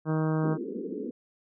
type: harmonic tone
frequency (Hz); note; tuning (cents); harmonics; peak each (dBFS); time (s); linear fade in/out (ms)
157.2; D#3; +18; 1 / 2 / 3 / 4 / 5 / 6 / 7 / 8 / 9 / 10; -26 / -30 / -34 / -38 / -42 / -42 / -42 / -43 / -48 / -46; 0.05-0.58; 50
type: band-pass noise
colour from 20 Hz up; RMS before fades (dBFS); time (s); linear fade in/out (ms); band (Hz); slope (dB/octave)
white; -35; 0.43-1.11; 10; 190 to 470; 96
effects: none